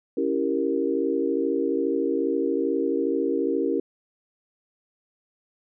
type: chord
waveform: sine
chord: C# diminished seventh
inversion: none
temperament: equal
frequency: 277.2 / 329.6 / 392 / 466.2 Hz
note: C#4 / E4 / G4 / Bb4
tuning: 0 / 0 / 0 / 0 cents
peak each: -27 dBFS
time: 0.17-3.8 s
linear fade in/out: 5 ms
effects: none